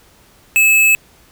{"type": "tone", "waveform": "square", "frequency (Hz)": 2600, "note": "E7", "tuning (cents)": -24, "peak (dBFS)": -9, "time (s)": [0.56, 0.95], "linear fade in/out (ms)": 0, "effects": ["pink hiss -49 dBFS RMS until 1.31 s"]}